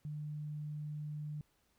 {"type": "tone", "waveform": "sine", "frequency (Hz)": 150, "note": "D3", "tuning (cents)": 37, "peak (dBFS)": -39, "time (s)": [0.05, 1.41], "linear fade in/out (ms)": 0, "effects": ["pink hiss -75 dBFS RMS until 1.78 s"]}